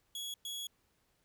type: tone bursts at uneven times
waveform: sawtooth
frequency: 3348 Hz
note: G#7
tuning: 13 cents sharp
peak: -36 dBFS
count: 2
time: 0.15-0.34 / 0.45-0.67 s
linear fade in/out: 2 ms
effects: pink hiss -75 dBFS RMS until 1.24 s